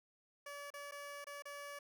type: tone with dropouts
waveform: 15% pulse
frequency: 573 Hz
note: D5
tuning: 43 cents flat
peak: -40 dBFS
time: 0.46-1.79 s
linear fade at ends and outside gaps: 5 ms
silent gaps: 0.704-0.738 / 0.912-0.92 / 1.244-1.268 / 1.423-1.454 s
effects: none